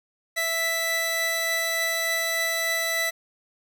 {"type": "tone pair together", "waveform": "sawtooth", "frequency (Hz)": [659.3, 1981.3], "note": ["E5", "B6"], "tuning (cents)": [0, 5], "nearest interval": "octave + perfect fifth", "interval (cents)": 1905, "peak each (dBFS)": [-26, -21], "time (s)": [0.36, 3.11], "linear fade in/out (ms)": 20, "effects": []}